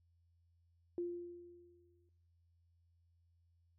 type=tone with exponential decay; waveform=sine; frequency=348.7 Hz; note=F4; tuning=3 cents flat; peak=-35 dBFS; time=0.98-2.09 s; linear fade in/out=1 ms; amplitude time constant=240 ms; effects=noise-tail reverb RT60 1.0 s tail -17 dB re dry + added 85 Hz sine -70 dBFS peak until 3.78 s